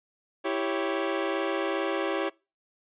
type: chord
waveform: sawtooth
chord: C# diminished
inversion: first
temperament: equal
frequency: 329.6 / 392 / 554.4 Hz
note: E4 / G4 / C#5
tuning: 0 / 0 / 0 cents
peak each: -27 dBFS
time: 0.44-2.3 s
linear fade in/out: 20 ms
effects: noise-tail reverb RT60 0.3 s tail -24 dB re dry + resampled to 8000 Hz